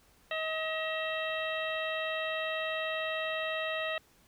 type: harmonic tone with a mistuned harmonic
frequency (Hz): 635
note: D#5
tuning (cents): +35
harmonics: 1 / 2 / 3 / 4 / 5 / 6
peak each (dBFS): -35 / -40 / -37 / -39 / -44 / -43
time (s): 0.31-3.98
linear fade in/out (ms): 2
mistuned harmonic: 4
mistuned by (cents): +88
effects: pink hiss -64 dBFS RMS until 4.27 s